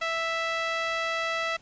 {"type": "tone with band-pass filter", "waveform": "sawtooth", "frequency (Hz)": 659.3, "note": "E5", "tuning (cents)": 0, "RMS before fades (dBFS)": -29, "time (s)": [0.01, 1.57], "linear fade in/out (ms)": 10, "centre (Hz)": 2100, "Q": 1.1, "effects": ["pink hiss -57 dBFS RMS until 1.61 s", "resampled to 16000 Hz"]}